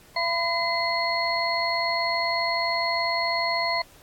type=tone cluster; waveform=sine; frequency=678 / 1005 / 2049 / 4316 Hz; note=E5 / B5 / C7 / C#8; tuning=+49 / +30 / -37 / -47 cents; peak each=-28 dBFS; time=0.16-3.82 s; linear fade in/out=5 ms; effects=pink hiss -53 dBFS RMS until 4.02 s + AAC 64 kbps